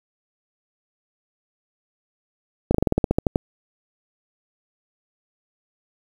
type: slowing click train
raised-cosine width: 2 ms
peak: -4 dBFS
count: 12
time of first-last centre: 2.71-3.359 s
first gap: 35 ms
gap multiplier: 1.1
effects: 7-bit